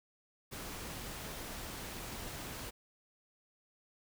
pink noise, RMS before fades -44 dBFS, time 0.51-2.71 s, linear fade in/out 20 ms, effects none

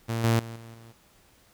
sawtooth tone with level steps, 114.7 Hz, A#2, 28 cents flat, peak -23 / -16 / -33 / -39 / -43 dBFS, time 0.08-0.93 s, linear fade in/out 20 ms, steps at 0.24 / 0.39 / 0.56 / 0.74 s, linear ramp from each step 2 ms, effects pink hiss -60 dBFS RMS until 1.53 s

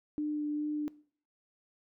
sine tone with vibrato, 298.6 Hz, D4, 29 cents sharp, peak -30 dBFS, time 0.18-0.88 s, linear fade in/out 0 ms, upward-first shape sine, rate 2.4 Hz, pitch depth 10 cents each way, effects noise-tail reverb RT60 0.5 s tail -21 dB re dry

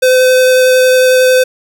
square tone with vibrato, 511 Hz, C5, 41 cents flat, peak -6 dBFS, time 0.02-1.44 s, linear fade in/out 10 ms, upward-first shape triangle, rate 11 Hz, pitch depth 9 cents each way, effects none

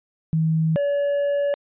sine / triangle tone pair in turn, 160 / 570.2 Hz, D#3 / C#5, +49 / +49 cents, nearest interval octave + minor seventh, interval 2200 cents, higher second, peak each -17 dBFS, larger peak neither, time 0.33-0.76 / 0.76-1.54 s, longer second, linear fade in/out 0 ms, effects resampled to 8000 Hz

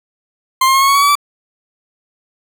40% pulse tone with pitch steps, 1051 / 1065.7 / 1080.5 / 1095.6 / 1110.9 / 1126.4 / 1142.2 / 1158.1 Hz, C6 / C6 / C#6 / C#6 / C#6 / C#6 / D6 / D6, +7 / +31 / -45 / -21 / +3 / +27 / -49 / -25 cents, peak -8 dBFS, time 0.61-1.154 s, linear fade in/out 5 ms, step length 68 ms, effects none

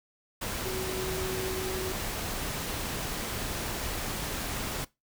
sine tone in noise, 374.7 Hz, F#4, 22 cents sharp, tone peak -33 dBFS, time 0.65-1.93 s, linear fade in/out 10 ms, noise pink, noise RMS -34 dBFS, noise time 0.41-4.85 s, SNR -2 dB, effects noise-tail reverb RT60 0.2 s tail -20 dB re dry

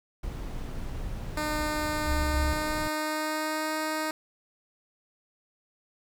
brown noise, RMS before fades -35 dBFS, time 0.23-2.88 s, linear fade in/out 5 ms
10% pulse tone with pitch glide, 303.3 to 311.3 Hz, D#4 to D#4, -44 to +1 cents, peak -20 dBFS, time 1.37-4.11 s, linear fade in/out 2 ms, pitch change +45 cents, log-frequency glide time 2.18-3.75 s
sine tone, 69 Hz, C#2, 7 cents flat, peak -26 dBFS, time 2.07-2.53 s, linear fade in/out 0 ms
effects none

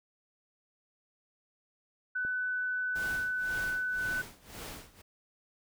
sine tone, 1499 Hz, F#6, 22 cents sharp, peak -30 dBFS, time 2.15-4.22 s, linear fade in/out 10 ms
click, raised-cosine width 2 ms, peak -33 dBFS, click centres 2.25 s
pink noise with tremolo, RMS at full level -42 dBFS, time 2.95-5.02 s, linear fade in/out 10 ms, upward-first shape sine, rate 1.9 Hz, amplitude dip 90%
effects none

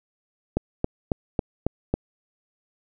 click train, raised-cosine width 2 ms, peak -8 dBFS, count 6, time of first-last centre 0.57-1.94 s, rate 3.65 Hz, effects none

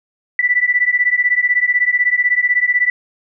sine beating tone pair, 1964 / 1980 Hz, B6 / B6, -10 / +4 cents, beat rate 16 Hz, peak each -15 dBFS, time 0.39-2.9 s, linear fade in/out 2 ms, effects none

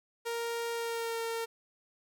sawtooth tone with pitch glide, 466.2 to 457.7 Hz, A#4 to A#4, 0 to -32 cents, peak -29 dBFS, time 0.25-1.46 s, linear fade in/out 20 ms, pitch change -32 cents, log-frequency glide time 0.72-1.2 s, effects none

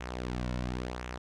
sawtooth tone with flanger, 61.74 Hz, B1, in tune, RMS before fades -36 dBFS, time 0-1.18 s, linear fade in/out 10 ms, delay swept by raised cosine 0.21 to 2.51 ms, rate 0.94 Hz, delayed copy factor -0.6, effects low-pass 6000 Hz 12 dB/octave

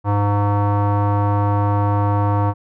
square tone with low-pass filter, 102.2 Hz, G#2, 27 cents flat, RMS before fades -17 dBFS, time 0.04-2.54 s, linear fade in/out 50 ms, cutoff 1000 Hz, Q 4.1, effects none

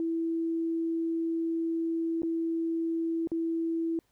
sine tone with dropouts, 329.6 Hz, E4, in tune, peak -27 dBFS, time 0-3.99 s, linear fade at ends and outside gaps 1 ms, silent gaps 2.22-2.232 / 3.273-3.317 s, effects pink hiss -72 dBFS RMS until 4.11 s

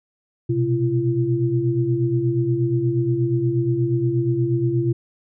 sine tone cluster, 120.9 / 129.3 / 340.6 Hz, B2 / C3 / F4, -36 / -20 / -43 cents, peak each -24 / -21 / -21 dBFS, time 0.49-4.93 s, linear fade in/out 10 ms, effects none

